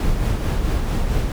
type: noise with tremolo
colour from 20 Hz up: brown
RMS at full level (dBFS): -18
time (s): 0-1.32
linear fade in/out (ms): 2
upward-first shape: sine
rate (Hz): 4.5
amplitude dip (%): 35
effects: none